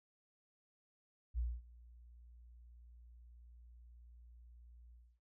sine tone with ADSR envelope, 59.2 Hz, A#1, 27 cents sharp, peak -32 dBFS, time 1.34-5.2 s, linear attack 45 ms, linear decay 230 ms, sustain -24 dB, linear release 270 ms, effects tanh soft clip ceiling -29 dBFS

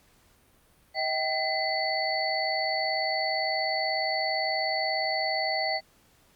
sine tone cluster, 637 / 774 / 2022 / 4471 Hz, D#5 / G5 / B6 / C#8, +41 / -22 / +40 / +14 cents, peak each -31 dBFS, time 0.94-5.81 s, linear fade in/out 50 ms, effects pink hiss -62 dBFS RMS until 6.35 s + Opus 48 kbps

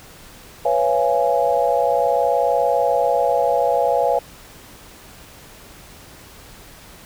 sine chord, C# dominant seventh, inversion third, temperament equal with one note detuned, 493.9 / 554.4 / 681.3 / 830.6 Hz, B4 / C#5 / E#5 / G#5, 0 / 0 / -43 / 0 cents, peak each -21 / -20 / -20 / -21 dBFS, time 0.65-4.19 s, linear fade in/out 5 ms, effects pink hiss -43 dBFS RMS until 7.05 s

